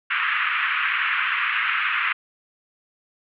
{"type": "band-pass noise", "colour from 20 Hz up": "pink", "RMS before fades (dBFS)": -23, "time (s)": [0.1, 2.13], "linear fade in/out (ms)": 10, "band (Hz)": [1200, 2800], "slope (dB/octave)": 48, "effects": []}